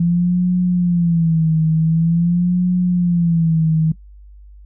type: tone with vibrato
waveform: sine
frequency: 169.2 Hz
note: E3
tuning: 45 cents sharp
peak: -12 dBFS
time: 0-3.92 s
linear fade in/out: 5 ms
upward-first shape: sine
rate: 0.46 Hz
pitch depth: 110 cents each way
effects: noise-tail reverb RT60 0.1 s tail -18 dB re dry + added 50 Hz sine -38 dBFS peak until 4.65 s